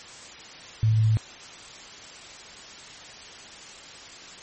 sine tone, 110 Hz, A2, in tune, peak -17 dBFS, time 0.83-1.17 s, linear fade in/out 0 ms, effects white hiss -43 dBFS RMS until 4.42 s + MP3 32 kbps

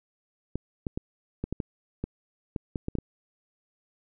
clicks, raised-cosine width 3 ms, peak -17 dBFS, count 12, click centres 0.556 / 0.868 / 0.975 / 1.44 / 1.526 / 1.602 / 2.04 / 2.562 / 2.758 / 2.884 / 2.953 / 2.986 s, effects none

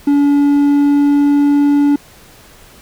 triangle tone with pitch glide, 285.7 to 287.4 Hz, D4 to D4, -48 to -37 cents, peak -6 dBFS, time 0.07-1.96 s, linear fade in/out 5 ms, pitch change +11 cents, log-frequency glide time 0.22-1.63 s, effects pink hiss -42 dBFS RMS until 2.81 s

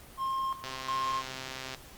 triangle tone with tremolo, 1065 Hz, C6, 30 cents sharp, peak -27 dBFS, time 0.17-1.23 s, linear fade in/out 50 ms, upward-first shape square, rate 1.4 Hz, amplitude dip 80%
click train, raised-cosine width 0.2 ms, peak -21 dBFS, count 146, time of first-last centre 0.64-1.747 s, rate 131 Hz
effects pink hiss -51 dBFS RMS until 1.97 s + Opus 24 kbps

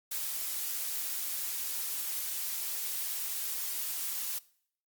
blue noise, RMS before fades -35 dBFS, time 0.11-4.39 s, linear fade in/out 10 ms, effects noise-tail reverb RT60 0.6 s tail -21 dB re dry + Opus 48 kbps

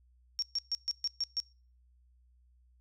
sine tone bursts, 5530 Hz, F8, 18 cents flat, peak -29 dBFS, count 7, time 0.39-1.401 s, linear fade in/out 0 ms, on 33 ms, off 130 ms, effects noise-tail reverb RT60 0.4 s tail -24 dB re dry + added 61 Hz sine -62 dBFS peak until 2.8 s

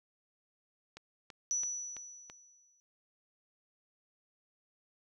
click train, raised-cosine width 0.2 ms, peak -30 dBFS, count 5, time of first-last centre 0.97-2.299 s, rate 3.01 Hz
sine tone with exponential decay, 5920 Hz, F#8, in tune, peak -29 dBFS, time 1.51-2.8 s, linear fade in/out 0 ms, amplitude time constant 280 ms
effects none

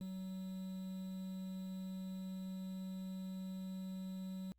triangle tone with quantisation, 188.4 Hz, F#3, 32 cents sharp, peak -40 dBFS, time 0.01-4.52 s, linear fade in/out 0 ms, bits 10, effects added 60 Hz sine -70 dBFS peak until 4.58 s + Opus 48 kbps

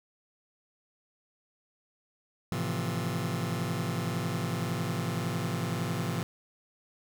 sawtooth chord, F major seventh, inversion first, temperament just, 109.13 / 130.96 / 163.7 / 174.61 Hz, A2 / C3 / E3 / F3, -14 / +2 / -12 / 0 cents, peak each -31 dBFS, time 2.52-6.23 s, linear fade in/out 0 ms, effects none

